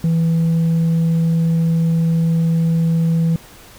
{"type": "tone", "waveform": "sine", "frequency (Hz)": 164.81, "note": "E3", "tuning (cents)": 0, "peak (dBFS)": -10, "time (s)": [0.04, 3.36], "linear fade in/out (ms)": 2, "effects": ["tanh soft clip ceiling -12 dBFS", "pink hiss -42 dBFS RMS until 3.78 s"]}